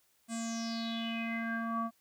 square tone with low-pass filter sweep, 228.6 Hz, A#3, 34 cents flat, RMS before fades -36 dBFS, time 0.28-1.91 s, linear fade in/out 50 ms, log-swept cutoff 8700 to 970 Hz, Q 7.4, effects white hiss -71 dBFS RMS until 2 s

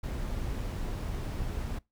brown noise, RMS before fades -34 dBFS, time 0.03-1.79 s, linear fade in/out 10 ms, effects noise-tail reverb RT60 0.2 s tail -23 dB re dry

